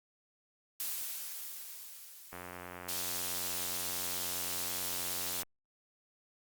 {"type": "noise with exponential decay", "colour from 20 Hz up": "blue", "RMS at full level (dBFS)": -36, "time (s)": [0.8, 4.35], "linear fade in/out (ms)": 1, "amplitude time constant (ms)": 770}
{"type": "click train", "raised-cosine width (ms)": 0.5, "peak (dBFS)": -29, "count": 278, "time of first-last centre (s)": [2.33, 5.432], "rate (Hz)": 89.3}
{"type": "high-pass noise", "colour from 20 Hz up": "white", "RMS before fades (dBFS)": -37, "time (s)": [2.88, 5.43], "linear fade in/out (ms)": 10, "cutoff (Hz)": 2600, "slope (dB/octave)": 24}
{"effects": ["Opus 48 kbps"]}